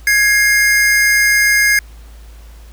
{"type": "tone pair together", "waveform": "square", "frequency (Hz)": [1661.2, 2121], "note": ["G#6", "C7"], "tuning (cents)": [0, 23], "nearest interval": "major third", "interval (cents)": 423, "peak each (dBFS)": -13, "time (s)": [0.07, 1.79], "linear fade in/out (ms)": 2, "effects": ["added 55 Hz sine -34 dBFS peak until 2.72 s", "pink hiss -47 dBFS RMS until 2.72 s"]}